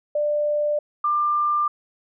sine tone pair in turn, 593 / 1192.2 Hz, D5 / D6, +17 / +26 cents, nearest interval octave, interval 1209 cents, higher second, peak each -19 / -18 dBFS, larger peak second, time 0.15-0.79 / 1.04-1.68 s, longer neither, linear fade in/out 5 ms, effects none

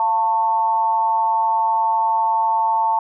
sine tone with amplitude modulation, 894 Hz, A5, 27 cents sharp, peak -12 dBFS, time 0-2.99 s, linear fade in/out 2 ms, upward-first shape sine, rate 203 Hz, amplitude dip 65%, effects none

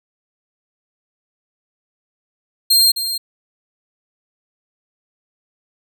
sawtooth tone with echo, 4196 Hz, C8, 4 cents sharp, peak -7 dBFS, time 2.7-2.92 s, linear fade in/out 10 ms, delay 260 ms, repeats 1, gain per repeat -10 dB, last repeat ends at 3.18 s, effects none

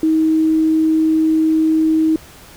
sine tone, 317 Hz, D#4, 32 cents sharp, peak -11 dBFS, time 0.03-2.16 s, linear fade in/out 2 ms, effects pink hiss -41 dBFS RMS until 2.56 s

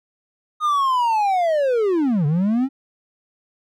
triangle linear two-way sweep, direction down then up, 1244 to 140 to 276.1 Hz, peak -14 dBFS, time 0.6-2.69 s, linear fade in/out 50 ms, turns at 2.26 s, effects none

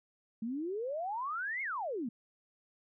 sine exponential two-way sweep, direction up then down, 214.8 to 2217 to 214.8 Hz, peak -34 dBFS, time 0.42-2.09 s, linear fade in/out 5 ms, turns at 1.62 s, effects none

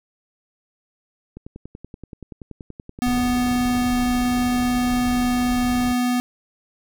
click train, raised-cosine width 3 ms, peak -23 dBFS, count 26, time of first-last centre 1.37-3.751 s, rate 10.5 Hz
square tone, 246.9 Hz, B3, in tune, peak -19 dBFS, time 3.02-6.2 s, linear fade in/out 0 ms
brown noise, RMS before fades -31 dBFS, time 3.06-5.93 s, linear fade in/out 5 ms
effects none

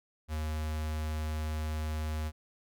square tone with notch filter, 77.3 Hz, D#2, 11 cents flat, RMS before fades -34 dBFS, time 0.28-2.32 s, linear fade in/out 50 ms, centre 320 Hz, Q 1.5, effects none

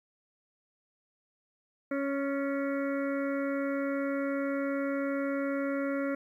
harmonic tone with a mistuned harmonic, 277.4 Hz, C#4, 1 cent sharp, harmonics 1 / 2 / 4 / 5 / 6 / 7 / 8, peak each -31 / -33 / -46 / -40 / -49 / -45 / -47 dBFS, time 1.91-6.15 s, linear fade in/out 5 ms, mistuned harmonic 6, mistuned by +47 cents, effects 11-bit

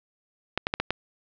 clicks, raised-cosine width 0.3 ms, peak -8 dBFS, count 5, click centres 0.576 / 0.669 / 0.739 / 0.8 / 0.906 s, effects low-pass 5000 Hz 12 dB/octave

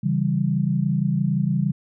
sine chord, C# diminished, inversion none, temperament equal, 138.59 / 164.81 / 196 Hz, C#3 / E3 / G3, 0 / 0 / 0 cents, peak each -23 dBFS, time 0.03-1.72 s, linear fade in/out 10 ms, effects none

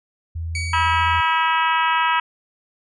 sine tone with pitch glide, 82.41 to 84.63 Hz, E2 to E2, 0 to +46 cents, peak -24 dBFS, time 0.35-1.21 s, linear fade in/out 10 ms, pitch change +46 cents, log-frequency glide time 0.55-0.83 s
sawtooth tone with exponential decay, 2263 Hz, C#7, 35 cents sharp, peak -20 dBFS, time 0.55-1.7 s, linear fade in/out 2 ms, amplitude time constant 250 ms
harmonic tone, 323.4 Hz, E4, 33 cents flat, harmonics 3 / 4 / 5 / 6 / 7 / 8 / 9 / 10, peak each -19 / -22 / -25 / -28 / -31 / -27 / -30 / -34 dBFS, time 0.73-2.2 s, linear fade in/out 5 ms
effects resampled to 22050 Hz

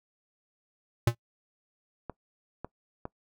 square tone with exponential decay, 117.6 Hz, A#2, 16 cents sharp, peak -18 dBFS, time 1.07-1.15 s, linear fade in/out 5 ms, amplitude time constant 16 ms
clicks, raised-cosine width 1 ms, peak -22 dBFS, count 3, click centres 2.097 / 2.646 / 3.054 s
effects noise-tail reverb RT60 0.1 s tail -22 dB re dry

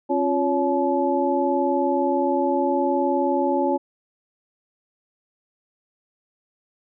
sine tone cluster, 270.6 / 349.9 / 563 / 859 Hz, C#4 / F4 / C#5 / A5, -42 / +3 / +27 / -42 cents, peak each -24 dBFS, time 0.09-3.78 s, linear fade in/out 20 ms, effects none

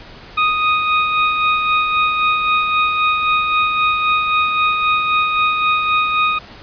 25% pulse tone with tremolo, 1244 Hz, D#6, 1 cent flat, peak -8 dBFS, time 0.37-6.39 s, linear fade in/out 10 ms, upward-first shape sine, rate 3.8 Hz, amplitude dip 40%, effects pink hiss -38 dBFS RMS until 6.62 s + resampled to 11025 Hz

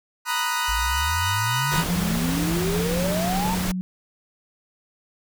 sawtooth chord, B major seventh, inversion third, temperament equal, 932.3 / 987.8 / 1244.5 / 1480 Hz, A#5 / B5 / D#6 / F#6, 0 / 0 / 0 / 0 cents, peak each -25 / -24 / -25 / -24 dBFS, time 0.25-1.85 s, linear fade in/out 50 ms
sine exponential sweep, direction up, 51.7 to 929 Hz, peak -25 dBFS, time 0.68-3.55 s, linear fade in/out 10 ms
pink noise, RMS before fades -28 dBFS, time 1.71-3.72 s, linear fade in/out 10 ms
sine tone with pitch glide, 169.6 to 183.88 Hz, E3 to F#3, +50 to -10 cents, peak -24 dBFS, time 1.78-3.81 s, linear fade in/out 0 ms, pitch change +140 cents, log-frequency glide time 2.65-3.33 s
effects none

